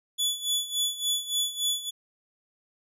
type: tone with tremolo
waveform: sawtooth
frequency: 3434 Hz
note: A7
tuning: 43 cents flat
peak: -20 dBFS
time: 0.18-1.91 s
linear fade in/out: 20 ms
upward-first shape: sine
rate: 3.5 Hz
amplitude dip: 80%
effects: resampled to 32000 Hz